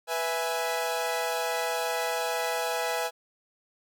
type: chord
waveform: sawtooth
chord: E major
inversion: second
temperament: equal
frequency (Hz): 493.9 / 659.3 / 830.6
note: B4 / E5 / G#5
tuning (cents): 0 / 0 / 0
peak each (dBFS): -28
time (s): 0.07-3.11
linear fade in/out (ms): 50
effects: none